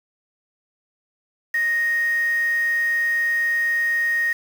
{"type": "tone with quantisation", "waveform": "sine", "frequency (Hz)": 1864, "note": "A#6", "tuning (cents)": -1, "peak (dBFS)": -18, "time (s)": [1.54, 4.33], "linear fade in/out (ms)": 5, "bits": 6, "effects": []}